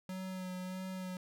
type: tone with vibrato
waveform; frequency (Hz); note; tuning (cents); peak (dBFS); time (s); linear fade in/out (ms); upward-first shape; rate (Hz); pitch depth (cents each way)
square; 185.3; F#3; +3; -40; 0.09-1.17; 2; sine; 1.6; 21
effects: none